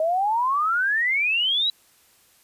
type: exponential sweep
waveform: sine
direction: up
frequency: 620 to 3962 Hz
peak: -19 dBFS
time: 0-1.7 s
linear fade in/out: 2 ms
effects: white hiss -58 dBFS RMS until 2.43 s + resampled to 32000 Hz